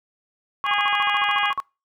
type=harmonic tone; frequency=410 Hz; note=G#4; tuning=22 cents flat; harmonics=2 / 3 / 4 / 5 / 6 / 7 / 8; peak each=-25 / -28 / -26 / -28 / -27 / -28 / -32 dBFS; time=0.64-1.54 s; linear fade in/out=50 ms
type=tone bursts; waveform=sine; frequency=1108.7 Hz; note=C#6; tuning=in tune; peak=-21 dBFS; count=14; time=0.64-1.601 s; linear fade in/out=0 ms; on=25 ms; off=47 ms
effects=noise-tail reverb RT60 0.3 s tail -25 dB re dry